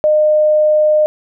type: tone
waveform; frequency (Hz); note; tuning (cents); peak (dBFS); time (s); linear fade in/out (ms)
sine; 610; D#5; -34; -8; 0.04-1.06; 0
effects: none